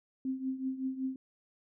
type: tone with tremolo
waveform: sine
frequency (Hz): 262.7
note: C4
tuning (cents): +7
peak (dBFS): -29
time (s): 0.25-1.16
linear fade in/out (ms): 2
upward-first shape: triangle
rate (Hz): 5.3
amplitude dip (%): 80
effects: none